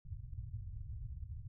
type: low-pass noise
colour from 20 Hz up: white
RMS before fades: -45 dBFS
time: 0.05-1.48 s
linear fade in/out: 10 ms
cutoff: 120 Hz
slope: 48 dB/octave
effects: none